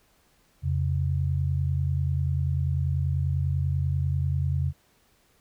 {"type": "tone pair together", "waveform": "sine", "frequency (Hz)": [85.49, 135.7], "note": ["F2", "C#3"], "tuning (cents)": [-36, -36], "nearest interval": "minor sixth", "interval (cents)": 800, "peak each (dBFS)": [-25, -26], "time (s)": [0.62, 4.73], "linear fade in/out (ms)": 50, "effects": ["pink hiss -64 dBFS RMS until 5.4 s"]}